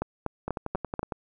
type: two click trains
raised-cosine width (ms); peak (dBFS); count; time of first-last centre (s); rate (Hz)
1; -17 / -14; 8 / 5; 0.48-1.122 / 0.02-0.993; 10.9 / 4.11
effects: none